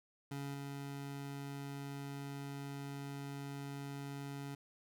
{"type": "tone with level steps", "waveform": "25% pulse", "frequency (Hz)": 140.2, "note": "C#3", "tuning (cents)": 20, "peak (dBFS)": [-37, -39], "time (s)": [0.31, 4.55], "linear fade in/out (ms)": 5, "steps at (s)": 0.54, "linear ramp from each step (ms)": 2, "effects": []}